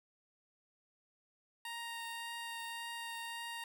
15% pulse tone with vibrato, 930 Hz, A#5, 4 cents flat, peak -35 dBFS, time 1.65-3.64 s, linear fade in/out 2 ms, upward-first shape triangle, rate 1.8 Hz, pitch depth 10 cents each way, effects none

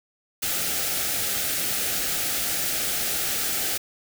white band-stop noise, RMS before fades -26 dBFS, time 0.42-3.78 s, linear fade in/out 10 ms, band 860 to 1200 Hz, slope 96 dB/octave, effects none

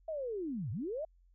sine linear two-way sweep, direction down then up, 659.3 to 92.5 to 659.3 Hz, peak -35 dBFS, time 0.08-1.05 s, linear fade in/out 5 ms, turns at 0.71 s, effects added 44 Hz sine -62 dBFS peak until 1.34 s

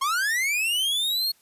45% pulse linear sweep, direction up, 1046.5 to 4358 Hz, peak -22 dBFS, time 0.01-1.32 s, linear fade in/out 10 ms, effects white hiss -61 dBFS RMS until 1.41 s + resampled to 32000 Hz

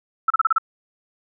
sine tone bursts, 1318.5 Hz, E6, in tune, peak -13 dBFS, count 6, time 0.28-0.583 s, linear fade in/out 5 ms, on 23 ms, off 33 ms, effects none

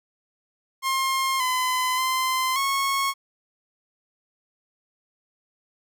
sawtooth tone with pitch steps, 1065 / 1017 / 1035 / 1096 Hz, C6 / C6 / C6 / C#6, +30 / -50 / -19 / -20 cents, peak -18 dBFS, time 0.82-3.14 s, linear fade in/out 50 ms, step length 580 ms, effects none

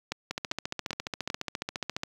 two click trains, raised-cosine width 0.2 ms, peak -14 / -13 dBFS, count 26 / 4, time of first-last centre 0.31-2.034 / 0.12-1.301 s, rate 14.5 / 2.54 Hz, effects high-pass 60 Hz 12 dB/octave + 8-bit

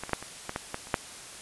clicks, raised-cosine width 0.5 ms, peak -19 / -22 / -9 / -24 / -17 / -15 / -16 / -29 / -8 dBFS, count 9, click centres 0.036 / 0.094 / 0.133 / 0.226 / 0.494 / 0.561 / 0.744 / 0.871 / 0.942 s, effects white hiss -44 dBFS RMS until 1.41 s + resampled to 24000 Hz

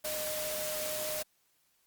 sine tone in noise, 613 Hz, D#5, 26 cents flat, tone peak -37 dBFS, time 0.04-1.23 s, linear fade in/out 10 ms, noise white, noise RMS -37 dBFS, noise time 0.04-1.23 s, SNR -3 dB, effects white hiss -72 dBFS RMS until 1.86 s + Opus 48 kbps

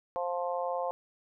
harmonic tone, 175.8 Hz, F3, 12 cents sharp, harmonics 3 / 4 / 5 / 6, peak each -33 / -35 / -37 / -39 dBFS, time 0.16-0.91 s, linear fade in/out 0 ms, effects none

